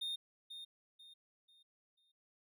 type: tone with echo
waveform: triangle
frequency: 3666 Hz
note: A#7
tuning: 30 cents flat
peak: -36 dBFS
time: 0.01-0.16 s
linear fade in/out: 10 ms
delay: 490 ms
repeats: 4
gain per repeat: -9 dB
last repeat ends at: 2.12 s
effects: none